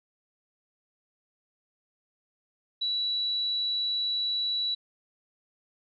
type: tone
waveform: sine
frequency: 3931 Hz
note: B7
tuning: 9 cents flat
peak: -26 dBFS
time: 2.81-4.75 s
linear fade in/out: 10 ms
effects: none